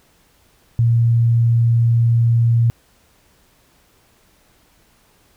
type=tone; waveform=sine; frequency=116.7 Hz; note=A#2; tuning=2 cents sharp; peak=-11 dBFS; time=0.79-2.7 s; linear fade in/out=0 ms; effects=pink hiss -56 dBFS RMS until 5.36 s